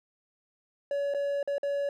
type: tone with dropouts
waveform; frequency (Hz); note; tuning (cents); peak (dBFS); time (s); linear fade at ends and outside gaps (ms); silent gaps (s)
triangle; 566; C#5; +36; -25; 0.91-1.89; 2; 1.139-1.146 / 1.429-1.475 / 1.582-1.631
effects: none